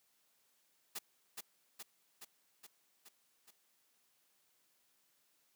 white noise with echo, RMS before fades -42 dBFS, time 0.95-0.99 s, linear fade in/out 10 ms, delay 420 ms, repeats 6, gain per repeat -3 dB, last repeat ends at 3.51 s, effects white hiss -75 dBFS RMS until 5.55 s + high-pass 150 Hz 12 dB/octave

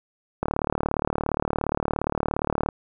click train, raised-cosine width 1 ms, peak -9 dBFS, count 85, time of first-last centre 0.43-2.688 s, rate 37.2 Hz, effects none

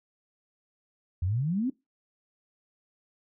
sine exponential sweep, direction up, 82.41 to 277.2 Hz, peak -25 dBFS, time 1.22-1.7 s, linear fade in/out 5 ms, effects noise-tail reverb RT60 0.2 s tail -20 dB re dry

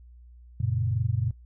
sine chord, F# major, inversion none, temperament equal, 92.5 / 116.54 / 138.59 Hz, F#2 / A#2 / C#3, 0 / 0 / 0 cents, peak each -29 / -26 / -32 dBFS, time 0.6-1.31 s, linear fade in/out 5 ms, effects noise-tail reverb RT60 0.1 s tail -18 dB re dry + added 60 Hz sine -47 dBFS peak until 1.45 s

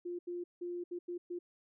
sine tone bursts at uneven times, 351 Hz, F4, 9 cents sharp, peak -37 dBFS, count 6, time 0.05-0.19 / 0.27-0.44 / 0.61-0.84 / 0.91-0.99 / 1.08-1.18 / 1.3-1.39 s, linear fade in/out 10 ms, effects none

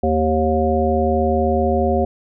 harmonic tone with a mistuned harmonic, 77.78 Hz, D#2, in tune, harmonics 1 / 3 / 5 / 7 / 9, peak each -21 / -21 / -21 / -21 / -21 dBFS, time 0.03-2.05 s, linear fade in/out 5 ms, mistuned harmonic 9, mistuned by +29 cents, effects none

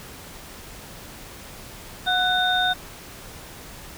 sine tone cluster, 730 / 1491 / 3656 Hz, F#5 / F#6 / A#7, -24 / +13 / -34 cents, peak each -23 dBFS, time 2.06-2.74 s, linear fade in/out 20 ms, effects pink hiss -41 dBFS RMS until 3.97 s

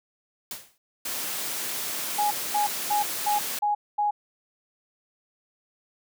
white noise with exponential decay, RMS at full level -32 dBFS, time 0.51-0.78 s, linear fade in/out 2 ms, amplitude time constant 57 ms
white high-pass noise, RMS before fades -31 dBFS, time 1.05-3.59 s, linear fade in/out 5 ms, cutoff 160 Hz, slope 12 dB/octave
sine tone bursts, 830.6 Hz, G#5, in tune, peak -21 dBFS, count 6, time 2.18-4.11 s, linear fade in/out 10 ms, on 130 ms, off 230 ms
effects none

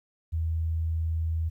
sine tone, 81.2 Hz, E2, 26 cents flat, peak -25 dBFS, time 0.32-1.5 s, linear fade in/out 20 ms, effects 11-bit

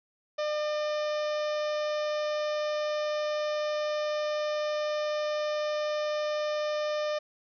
harmonic tone with a mistuned harmonic, 602 Hz, D5, 43 cents sharp, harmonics 1 / 2 / 3 / 4 / 5 / 6 / 7 / 8 / 9 / 10, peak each -28 / -38 / -42 / -45 / -47 / -46 / -51 / -50 / -49 / -54 dBFS, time 0.38-7.19 s, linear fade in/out 10 ms, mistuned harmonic 9, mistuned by -21 cents, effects none

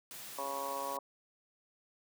white high-pass noise, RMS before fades -47 dBFS, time 0.11-0.97 s, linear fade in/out 0 ms, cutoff 120 Hz, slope 24 dB/octave
harmonic tone, 138.59 Hz, C#3, in tune, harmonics 2 / 3 / 4 / 5 / 6 / 7 / 8, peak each -52 / -49 / -42 / -47 / -48 / -40 / -42 dBFS, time 0.38-0.99 s, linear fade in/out 5 ms
effects none

